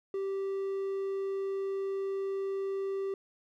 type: tone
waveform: triangle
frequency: 390 Hz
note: G4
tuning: 9 cents flat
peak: -29 dBFS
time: 0.14-3.14 s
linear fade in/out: 2 ms
effects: none